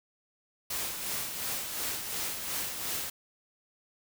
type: noise with tremolo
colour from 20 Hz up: white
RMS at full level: -33 dBFS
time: 0.7-3.1 s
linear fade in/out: 5 ms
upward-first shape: sine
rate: 2.8 Hz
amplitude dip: 45%
effects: none